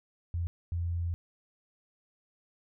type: tone bursts at uneven times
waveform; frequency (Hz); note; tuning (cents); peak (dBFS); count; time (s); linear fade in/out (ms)
sine; 85.6; F2; -34; -29; 2; 0.34-0.47 / 0.72-1.14; 0
effects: none